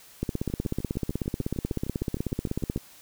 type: two click trains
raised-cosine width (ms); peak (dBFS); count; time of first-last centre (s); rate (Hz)
3; -23 / -14; 16 / 42; 0.5-2.776 / 0.23-2.761; 6.59 / 16.2
effects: white hiss -52 dBFS RMS until 3.01 s